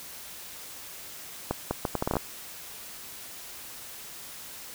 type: accelerating click train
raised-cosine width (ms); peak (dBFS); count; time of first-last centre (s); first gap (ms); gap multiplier
1; -12; 10; 1.51-2.168; 200; 0.71
effects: white hiss -43 dBFS RMS until 4.74 s